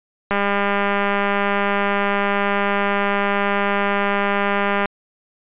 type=click train; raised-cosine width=0.5 ms; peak=-5 dBFS; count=915; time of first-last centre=0.31-4.857 s; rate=201 Hz; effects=resampled to 8000 Hz